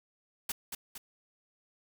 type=noise with echo; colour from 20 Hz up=white; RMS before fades=-34 dBFS; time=0.49-0.52 s; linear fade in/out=5 ms; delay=230 ms; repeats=2; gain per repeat=-5 dB; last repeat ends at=0.98 s; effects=none